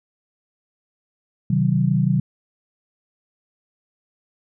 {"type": "chord", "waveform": "sine", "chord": "C diminished", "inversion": "none", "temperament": "just", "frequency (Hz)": [130.81, 156.98, 188.37], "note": ["C3", "Eb3", "Gb3"], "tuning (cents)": [0, 16, 31], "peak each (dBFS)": -20, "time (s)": [1.5, 2.2], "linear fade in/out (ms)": 5, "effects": []}